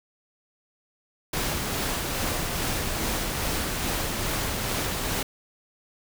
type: noise with tremolo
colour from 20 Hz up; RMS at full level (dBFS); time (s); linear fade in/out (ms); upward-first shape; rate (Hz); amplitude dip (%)
pink; -27; 1.33-5.23; 5; sine; 2.4; 25
effects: none